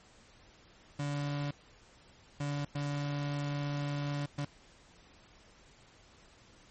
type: tone bursts at uneven times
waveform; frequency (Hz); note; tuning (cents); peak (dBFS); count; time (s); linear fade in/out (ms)
35% pulse; 144.1; D3; -33; -31; 4; 0.99-1.51 / 2.4-2.65 / 2.75-4.26 / 4.38-4.45; 5
effects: pink hiss -60 dBFS RMS until 6.7 s + MP3 32 kbps